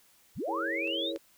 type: linear sweep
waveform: sine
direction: up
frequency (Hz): 30.87 to 3951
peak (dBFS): -31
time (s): 0.35-1.13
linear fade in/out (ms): 50
type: chord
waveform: sine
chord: A# half-diminished seventh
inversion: second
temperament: equal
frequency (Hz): 329.6 / 415.3 / 466.2 / 554.4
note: E4 / G#4 / A#4 / C#5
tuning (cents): 0 / 0 / 0 / 0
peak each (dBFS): -36 / -42 / -40 / -37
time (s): 0.47-1.18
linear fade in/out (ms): 20
type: clicks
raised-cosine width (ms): 0.2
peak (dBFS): -34 / -28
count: 2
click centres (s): 0.875 / 1.161
effects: white hiss -63 dBFS RMS until 1.37 s